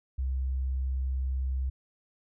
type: tone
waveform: sine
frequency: 65.41 Hz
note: C2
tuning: in tune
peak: -27 dBFS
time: 0.18-1.7 s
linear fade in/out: 10 ms
effects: none